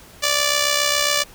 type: tone with amplitude modulation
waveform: 5% pulse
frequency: 584 Hz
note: D5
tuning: 10 cents flat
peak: -3 dBFS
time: 0.22-1.24 s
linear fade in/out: 20 ms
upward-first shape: sine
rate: 67.3 Hz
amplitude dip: 55%
effects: pink hiss -45 dBFS RMS until 1.34 s